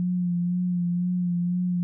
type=tone with vibrato; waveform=sine; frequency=177.2 Hz; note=F3; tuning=25 cents sharp; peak=-22 dBFS; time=0-1.83 s; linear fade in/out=0 ms; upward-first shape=sine; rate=2 Hz; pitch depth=30 cents each way; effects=none